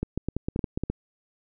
clicks, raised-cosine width 3 ms, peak -14 dBFS, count 11, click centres 0.03 / 0.176 / 0.286 / 0.366 / 0.485 / 0.561 / 0.592 / 0.642 / 0.775 / 0.836 / 0.9 s, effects none

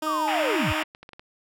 15% pulse tone with vibrato, 310.4 Hz, D#4, 4 cents flat, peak -21 dBFS, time 0.02-0.83 s, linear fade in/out 5 ms, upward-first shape sine, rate 4.1 Hz, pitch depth 8 cents each way
sine linear sweep, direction down, 1244 to 52.2 Hz, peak -24 dBFS, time 0.06-0.73 s, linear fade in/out 10 ms
white band-pass noise, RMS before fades -29 dBFS, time 0.27-0.84 s, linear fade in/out 20 ms, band 690 to 3000 Hz, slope 48 dB/octave
clicks, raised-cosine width 0.3 ms, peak -27 dBFS, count 6, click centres 0.834 / 0.949 / 1.03 / 1.091 / 1.133 / 1.195 s
effects none

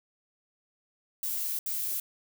violet noise bursts at uneven times, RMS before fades -32 dBFS, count 2, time 1.23-1.59 / 1.66-2 s, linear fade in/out 2 ms, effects none

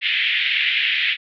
pink band-pass noise, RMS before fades -20 dBFS, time 0.01-1.17 s, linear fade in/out 50 ms, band 1900 to 3400 Hz, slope 48 dB/octave, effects none

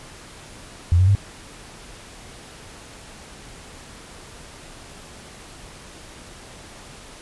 sine tone with pitch steps, 86.8 / 93.03 / 99.71 Hz, F2 / F#2 / G2, -10 / +10 / +30 cents, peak -12 dBFS, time 0.92-1.151 s, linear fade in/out 0 ms, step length 77 ms, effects pink hiss -42 dBFS RMS until 7.21 s + resampled to 24000 Hz

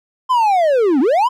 triangle linear two-way sweep, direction down then up, 1046.5 to 242.8 to 1046.5 Hz, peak -9 dBFS, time 0.29-1.29 s, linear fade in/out 20 ms, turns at 1 s, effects none

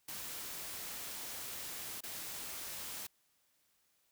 white noise with dropouts, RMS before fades -44 dBFS, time 0.08-3.07 s, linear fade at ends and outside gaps 5 ms, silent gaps 2.007-2.035 s, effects white hiss -75 dBFS RMS until 4.11 s

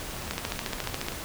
two click trains, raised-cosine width 0.2 ms, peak -22 / -12 dBFS, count 19 / 12, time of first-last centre 0.11-1.121 / 0.31-1.085 s, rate 17.8 / 14.2 Hz, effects pink hiss -37 dBFS RMS until 1.24 s

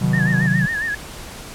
sine chord, C diminished, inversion none, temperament equal with one note detuned, 131.8 / 155.56 / 185 Hz, C3 / Eb3 / Gb3, +13 / 0 / 0 cents, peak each -20 / -20 / -19 dBFS, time 0.01-0.66 s, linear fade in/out 10 ms
click train, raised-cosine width 1 ms, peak -20 dBFS, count 55, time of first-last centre 0.02-0.459 s, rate 123 Hz
sine tone with vibrato, 1750 Hz, A6, 10 cents flat, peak -20 dBFS, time 0.13-0.95 s, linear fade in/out 5 ms, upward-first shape sine, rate 7.3 Hz, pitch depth 98 cents each way
effects pink hiss -35 dBFS RMS until 1.54 s + low-pass 12000 Hz 12 dB/octave

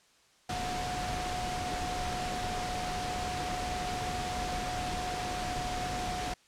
sine tone in noise, 728 Hz, F#5, 28 cents flat, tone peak -35 dBFS, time 0.49-6.34 s, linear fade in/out 5 ms, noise pink, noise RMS -36 dBFS, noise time 0.49-6.34 s, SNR -2 dB, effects white hiss -64 dBFS RMS until 6.47 s + low-pass 7000 Hz 12 dB/octave

